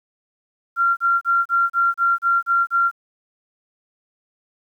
sine tone bursts, 1378 Hz, F6, 24 cents flat, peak -14 dBFS, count 9, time 0.76-2.914 s, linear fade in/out 50 ms, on 210 ms, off 33 ms, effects 9-bit

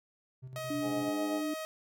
triangle tone with tremolo, 129 Hz, C3, 24 cents flat, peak -39 dBFS, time 0.42-1.1 s, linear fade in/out 20 ms, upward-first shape square, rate 9.1 Hz, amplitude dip 50%
sawtooth tone, 631 Hz, D#5, 24 cents sharp, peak -33 dBFS, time 0.56-1.65 s, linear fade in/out 0 ms
sine tone with pitch glide, 292.6 to 301.9 Hz, D4 to D4, -6 to +48 cents, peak -32 dBFS, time 0.7-1.54 s, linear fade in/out 5 ms, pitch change +54 cents, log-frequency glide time 1.08-1.19 s
harmonic tone, 103.83 Hz, G#2, in tune, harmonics 2 / 3 / 4 / 5 / 6 / 7 / 8, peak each -51 / -51 / -43 / -47 / -40 / -48 / -43 dBFS, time 0.81-1.43 s, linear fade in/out 50 ms
effects none

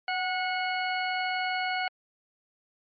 harmonic tone with a mistuned harmonic, 730 Hz, F#5, 24 cents flat, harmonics 1 / 2 / 3 / 4 / 6, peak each -30 / -33 / -33 / -38 / -40 dBFS, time 0.08-1.88 s, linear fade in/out 2 ms, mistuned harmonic 1, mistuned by +32 cents, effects MP3 32 kbps

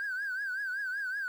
triangle tone with vibrato, 1568 Hz, G6, in tune, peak -29 dBFS, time 0-1.28 s, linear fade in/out 0 ms, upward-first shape triangle, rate 5.3 Hz, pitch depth 130 cents each way, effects tanh soft clip ceiling -28 dBFS + 10-bit

